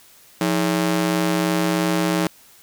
sawtooth ring-modulated tone, 246.9 Hz, B3, in tune, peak -11 dBFS, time 0.41-2.27 s, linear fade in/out 0 ms, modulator 72 Hz, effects white hiss -50 dBFS RMS until 2.62 s

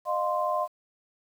sine tone cluster, 612 / 705 / 1044 Hz, D#5 / F5 / C6, -29 / +16 / -4 cents, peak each -29 / -30 / -28 dBFS, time 0.05-0.68 s, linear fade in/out 50 ms, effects 9-bit

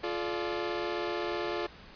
sawtooth chord, D minor, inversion first, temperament equal with one note detuned, 349.2 / 429.7 / 587.3 Hz, F4 / A4 / D5, 0 / -41 / 0 cents, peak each -30 / -32 / -34 dBFS, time 0.03-1.67 s, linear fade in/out 10 ms, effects pink hiss -51 dBFS RMS until 1.95 s + resampled to 11025 Hz

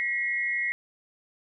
sine tone pair together, 1920 / 2152 Hz, B6 / C7, -49 / +48 cents, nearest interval major second, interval 197 cents, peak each -28 dBFS, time 0-0.72 s, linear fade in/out 0 ms, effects none

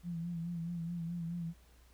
sine tone with vibrato, 169.7 Hz, F3, 49 cents flat, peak -36 dBFS, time 0.03-1.54 s, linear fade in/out 50 ms, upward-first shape sine, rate 4.7 Hz, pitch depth 50 cents each way, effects added 60 Hz sine -60 dBFS peak until 1.93 s + pink hiss -67 dBFS RMS until 1.93 s

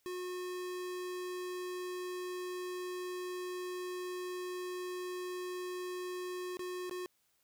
square tone with dropouts, 362.4 Hz, F#4, 36 cents flat, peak -39 dBFS, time 0.06-7.06 s, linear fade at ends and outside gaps 0 ms, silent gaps 6.57-6.593 / 6.896-6.911 s, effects white hiss -75 dBFS RMS until 7.43 s

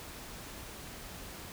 silence, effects pink hiss -46 dBFS RMS until 1.52 s

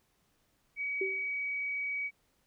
sine tone, 2267 Hz, C#7, 38 cents sharp, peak -32 dBFS, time 0.76-2.11 s, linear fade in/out 50 ms
sine tone with exponential decay, 384.5 Hz, G4, 33 cents flat, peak -28 dBFS, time 1.01-1.31 s, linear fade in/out 5 ms, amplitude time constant 64 ms
effects pink hiss -73 dBFS RMS until 2.46 s

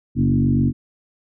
sine tone with frequency modulation, 185 Hz, F#3, in tune, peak -14 dBFS, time 0.15-0.73 s, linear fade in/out 50 ms, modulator 47.4 Hz, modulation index 2.2, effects none

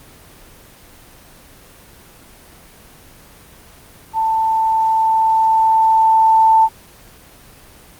sine tone with level ramp, 888 Hz, A5, 16 cents sharp, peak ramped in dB -14 to -7 dBFS, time 4.13-6.69 s, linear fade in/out 50 ms, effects pink hiss -43 dBFS RMS until 7.99 s + Opus 24 kbps

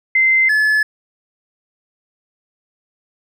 sine / triangle tone pair in turn, 2074 / 1720.5 Hz, C7 / A6, -16 / -39 cents, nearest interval minor third, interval 323 cents, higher first, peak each -10 dBFS, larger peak neither, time 0.15-0.49 / 0.49-0.83 s, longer neither, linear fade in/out 5 ms, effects none

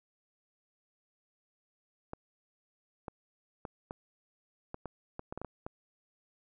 clicks, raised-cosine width 1 ms, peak -25 dBFS, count 12, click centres 2.134 / 3.082 / 3.652 / 3.909 / 4.744 / 4.857 / 5.194 / 5.325 / 5.376 / 5.416 / 5.447 / 5.665 s, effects none

